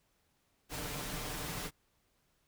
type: noise with comb filter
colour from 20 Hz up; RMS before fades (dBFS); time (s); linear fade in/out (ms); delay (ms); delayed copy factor
pink; -40; 0.69-1.71; 50; 6.7; +0.5
effects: pink hiss -75 dBFS RMS until 2.47 s